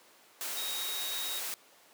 sine tone in noise, 3775 Hz, A#7, 21 cents sharp, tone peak -37 dBFS, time 0.57-1.39 s, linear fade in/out 0 ms, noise white, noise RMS -37 dBFS, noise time 0.41-1.54 s, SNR -3 dB, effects pink hiss -59 dBFS RMS until 1.93 s + high-pass 400 Hz 12 dB/octave

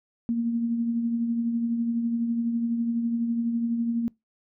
sine tone with tremolo, 233.1 Hz, A#3, in tune, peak -21 dBFS, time 0.29-4.08 s, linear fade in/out 0 ms, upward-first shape triangle, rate 12 Hz, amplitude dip 45%, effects noise-tail reverb RT60 0.2 s tail -25 dB re dry

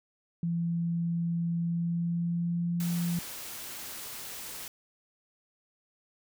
sine tone with pitch glide, 169.3 to 172.16 Hz, E3 to F3, +46 to -25 cents, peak -27 dBFS, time 0.43-3.19 s, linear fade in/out 2 ms, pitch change +29 cents, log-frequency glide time 1.59-2.77 s
white noise, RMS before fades -41 dBFS, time 2.8-4.68 s, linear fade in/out 2 ms
effects none

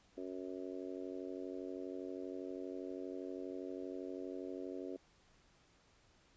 harmonic tone, 92.5 Hz, F#2, in tune, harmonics 3 / 4 / 5 / 6 / 7, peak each -46 / -46 / -50 / -52 / -54 dBFS, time 0.17-4.97 s, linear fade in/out 10 ms, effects pink hiss -69 dBFS RMS until 6.36 s + resampled to 16000 Hz

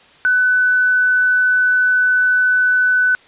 sine tone, 1499 Hz, F#6, 22 cents sharp, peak -11 dBFS, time 0.25-3.15 s, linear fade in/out 0 ms, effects white hiss -47 dBFS RMS until 3.27 s + resampled to 8000 Hz

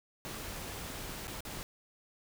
pink noise with dropouts, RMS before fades -42 dBFS, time 0.25-1.63 s, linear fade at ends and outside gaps 0 ms, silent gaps 1.271-1.279 / 1.406-1.451 s, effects none

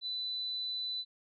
sine tone, 3993 Hz, B7, 18 cents sharp, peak -34 dBFS, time 0.01-1.05 s, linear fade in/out 50 ms, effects none

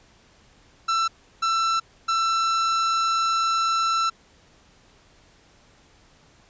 45% pulse tone bursts at uneven times, 1336 Hz, E6, 23 cents sharp, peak -20 dBFS, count 3, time 0.88-1.08 / 1.42-1.8 / 2.08-4.1 s, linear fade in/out 10 ms, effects pink hiss -56 dBFS RMS until 6.49 s + resampled to 16000 Hz

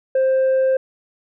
sine tone, 526 Hz, C5, 9 cents sharp, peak -11 dBFS, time 0.15-0.77 s, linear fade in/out 5 ms, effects tanh soft clip ceiling -13 dBFS

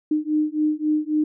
sine beating tone pair, 303.3 / 307 Hz, D#4 / D#4, -44 / -23 cents, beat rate 3.7 Hz, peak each -22 dBFS, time 0.11-1.24 s, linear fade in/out 5 ms, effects none

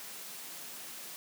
white high-pass noise, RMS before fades -45 dBFS, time 0-1.16 s, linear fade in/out 0 ms, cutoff 140 Hz, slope 96 dB/octave, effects none

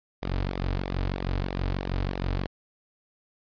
sawtooth tone with flanger, 46.25 Hz, F#1, in tune, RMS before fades -29 dBFS, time 0.22-2.47 s, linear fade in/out 10 ms, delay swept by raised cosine 0.65 to 5.65 ms, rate 3.1 Hz, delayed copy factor -0.6, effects resampled to 11025 Hz + 10-bit

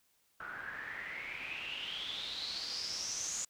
white noise with low-pass filter sweep, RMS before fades -41 dBFS, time 0.4-3.45 s, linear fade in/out 5 ms, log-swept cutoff 1400 to 7000 Hz, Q 9.3, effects white hiss -73 dBFS RMS until 3.49 s

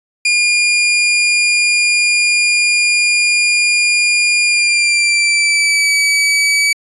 sawtooth tone with pitch glide, 2419 to 2287 Hz, D#7 to D7, -49 to -47 cents, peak -7 dBFS, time 0.25-6.73 s, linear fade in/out 5 ms, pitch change -98 cents, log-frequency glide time 4.44-5.93 s, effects resampled to 24000 Hz

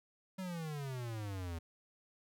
square exponential sweep, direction down, 192.3 to 81.2 Hz, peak -40 dBFS, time 0.38-1.59 s, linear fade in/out 10 ms, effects none

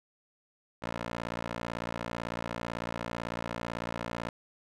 15% pulse tone with band-pass filter, 58 Hz, A#1, 8 cents flat, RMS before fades -37 dBFS, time 0.82-4.3 s, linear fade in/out 10 ms, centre 1100 Hz, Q 0.52, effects none

